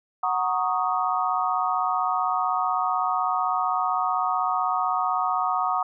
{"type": "chord", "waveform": "sine", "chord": "D# minor seventh", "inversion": "first", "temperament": "equal", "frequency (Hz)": [740, 932.3, 1108.7, 1244.5], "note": ["F#5", "A#5", "C#6", "D#6"], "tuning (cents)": [0, 0, 0, 0], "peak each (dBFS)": [-26, -29, -28, -26], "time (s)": [0.23, 5.83], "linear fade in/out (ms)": 5, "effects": []}